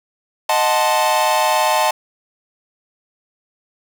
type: chord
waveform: 45% pulse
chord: D# diminished seventh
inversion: none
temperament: equal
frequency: 622.3 / 740 / 880 / 1046.5 Hz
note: D#5 / F#5 / A5 / C6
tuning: 0 / 0 / 0 / 0 cents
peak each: -20 / -21 / -17 / -22 dBFS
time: 0.49-1.91 s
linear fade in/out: 5 ms
effects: none